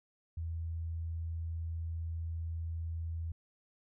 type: tone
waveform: sine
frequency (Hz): 82.41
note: E2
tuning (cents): 0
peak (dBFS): -35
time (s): 0.37-3.32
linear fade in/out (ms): 5
effects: none